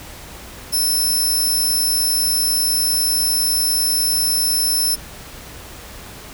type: tone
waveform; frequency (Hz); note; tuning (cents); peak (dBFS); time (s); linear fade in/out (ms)
15% pulse; 5310; E8; +12; -10; 0.72-4.96; 20
effects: added 60 Hz sine -43 dBFS peak until 6.33 s + pink hiss -37 dBFS RMS until 6.33 s